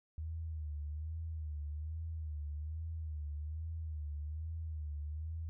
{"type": "tone with vibrato", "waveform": "sine", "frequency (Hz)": 77.5, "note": "D#2", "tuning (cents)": -6, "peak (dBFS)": -38, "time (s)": [0.18, 5.49], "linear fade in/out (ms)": 0, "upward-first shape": "sine", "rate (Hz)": 1.2, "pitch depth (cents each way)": 85, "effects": []}